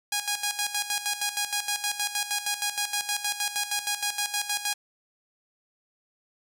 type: tone with tremolo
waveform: 5% pulse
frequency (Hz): 823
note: G#5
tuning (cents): -16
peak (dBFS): -13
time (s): 0.12-4.74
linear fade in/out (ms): 5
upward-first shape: square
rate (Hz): 6.4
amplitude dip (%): 70
effects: none